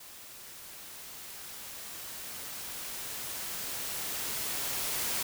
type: noise with level ramp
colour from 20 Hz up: white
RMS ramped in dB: -49 to -32 dBFS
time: 0-5.23 s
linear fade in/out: 5 ms
effects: none